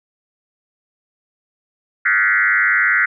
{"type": "tone with frequency modulation", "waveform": "sine", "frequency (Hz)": 1725, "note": "A6", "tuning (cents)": -35, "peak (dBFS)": -12, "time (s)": [2.05, 3.06], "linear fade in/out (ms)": 10, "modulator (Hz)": 100, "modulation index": 3.5, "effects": []}